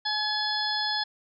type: harmonic tone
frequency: 850 Hz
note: G#5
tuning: 40 cents sharp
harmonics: 1 / 2 / 4 / 5 / 6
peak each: -32 / -32 / -32 / -32 / -32 dBFS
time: 0.05-1.04 s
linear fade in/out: 10 ms
effects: none